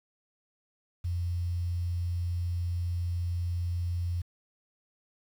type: tone with quantisation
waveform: sine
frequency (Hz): 87.31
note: F2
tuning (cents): 0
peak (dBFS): -28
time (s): 1.04-4.22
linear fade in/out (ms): 10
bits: 9
effects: none